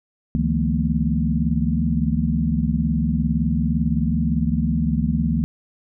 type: tone cluster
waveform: sine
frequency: 71.5 / 154 / 171.9 / 217.5 / 237.1 Hz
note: D2 / D#3 / F3 / A3 / A#3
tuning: -46 / -17 / -27 / -20 / +30 cents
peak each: -24 dBFS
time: 0.35-5.44 s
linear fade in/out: 0 ms
effects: none